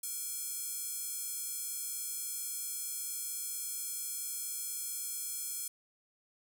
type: tone with high-pass filter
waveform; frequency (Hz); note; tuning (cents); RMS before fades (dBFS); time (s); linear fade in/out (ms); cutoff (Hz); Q
square; 472.2; A#4; +22; -39; 0.03-5.68; 5; 8900; 1.5
effects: none